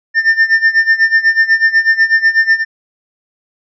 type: tone with tremolo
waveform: triangle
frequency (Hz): 1798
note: A6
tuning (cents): +37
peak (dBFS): -3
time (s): 0.14-2.65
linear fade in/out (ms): 50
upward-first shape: sine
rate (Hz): 8.1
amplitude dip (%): 85
effects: resampled to 16000 Hz